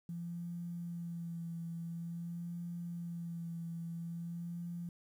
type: tone with vibrato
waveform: sine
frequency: 170 Hz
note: F3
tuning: 46 cents flat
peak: -39 dBFS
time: 0.09-4.89 s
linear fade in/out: 2 ms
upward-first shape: sine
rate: 0.48 Hz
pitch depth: 25 cents each way
effects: 11-bit